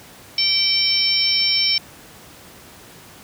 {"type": "harmonic tone", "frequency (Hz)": 771, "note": "G5", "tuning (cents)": -29, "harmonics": [3, 4, 5, 6, 7], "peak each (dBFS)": [-24, -25, -26, -28, -17], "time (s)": [0.38, 1.78], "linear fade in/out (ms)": 2, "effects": ["pink hiss -43 dBFS RMS until 3.23 s", "high-pass 80 Hz 12 dB/octave"]}